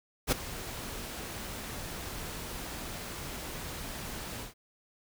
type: noise with ADSR envelope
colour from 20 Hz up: pink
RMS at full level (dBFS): -25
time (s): 0.27-4.54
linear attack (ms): 50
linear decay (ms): 11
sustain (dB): -15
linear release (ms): 130
effects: none